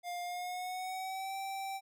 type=tone with pitch glide; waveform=square; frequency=705 to 777.7 Hz; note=F5 to G5; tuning=+16 to -14 cents; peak=-38 dBFS; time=0.03-1.81 s; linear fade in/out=50 ms; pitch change=+170 cents; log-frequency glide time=0.22-1.36 s; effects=none